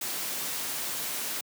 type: noise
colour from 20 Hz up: white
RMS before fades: -33 dBFS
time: 0.01-1.41 s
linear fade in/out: 5 ms
effects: high-pass 150 Hz 12 dB/octave